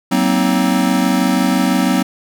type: chord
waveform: square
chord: C half-diminished seventh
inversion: second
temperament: just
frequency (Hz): 188.37 / 235.5 / 261.6 / 314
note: Gb3 / Bb3 / C4 / Eb4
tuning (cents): +31 / +18 / 0 / +16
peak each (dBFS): -18 / -20 / -17 / -22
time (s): 0.11-2.03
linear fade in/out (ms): 10
effects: none